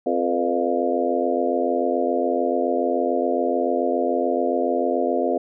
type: harmonic tone with a mistuned harmonic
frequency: 87 Hz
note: F2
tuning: 6 cents flat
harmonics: 3 / 4 / 5 / 6 / 7 / 8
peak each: -26 / -26 / -26 / -26 / -26 / -26 dBFS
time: 0.06-5.38 s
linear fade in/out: 5 ms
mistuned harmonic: 6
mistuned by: -62 cents
effects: none